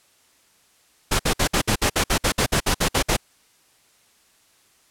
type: noise bursts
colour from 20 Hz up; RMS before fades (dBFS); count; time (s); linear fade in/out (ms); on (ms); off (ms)
pink; -19; 15; 1.11-3.168; 10; 84; 57
effects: white hiss -59 dBFS RMS until 4.9 s + low-pass 11000 Hz 12 dB/octave